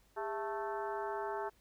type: harmonic tone with a mistuned harmonic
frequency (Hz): 220.1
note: A3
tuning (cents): +1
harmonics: 2 / 3 / 4 / 5 / 6 / 7 / 8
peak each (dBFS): -40 / -44 / -40 / -47 / -48 / -49 / -55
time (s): 0.16-1.5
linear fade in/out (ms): 20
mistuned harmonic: 2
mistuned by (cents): -140
effects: added 50 Hz sine -70 dBFS peak until 1.6 s + pink hiss -70 dBFS RMS until 1.6 s